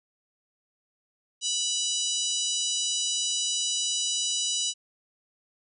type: harmonic tone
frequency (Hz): 983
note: B5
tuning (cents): -8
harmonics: 3 / 4 / 5 / 6 / 7 / 8 / 9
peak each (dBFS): -31 / -32 / -36 / -32 / -33 / -38 / -37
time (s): 1.41-4.74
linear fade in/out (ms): 50
effects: none